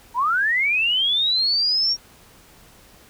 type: linear sweep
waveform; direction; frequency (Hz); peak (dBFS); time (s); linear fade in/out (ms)
sine; up; 903 to 5630; -17; 0.14-1.97; 50
effects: pink hiss -50 dBFS RMS until 3.09 s